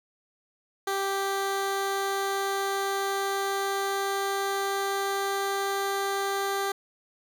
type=tone with pitch glide; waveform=15% pulse; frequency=392 to 394.5 Hz; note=G4 to G4; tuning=0 to +11 cents; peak=-20 dBFS; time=0.87-6.72 s; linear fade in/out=5 ms; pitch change=+11 cents; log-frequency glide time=0.99-5.61 s; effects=none